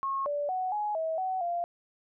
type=tone with pitch steps; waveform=sine; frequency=1087 / 581 / 743 / 838 / 644 / 751 / 693 Hz; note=C#6 / D5 / F#5 / G#5 / E5 / F#5 / F5; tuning=-34 / -19 / +7 / +15 / -41 / +26 / -14 cents; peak=-28 dBFS; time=0.03-1.64 s; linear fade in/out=0 ms; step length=230 ms; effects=none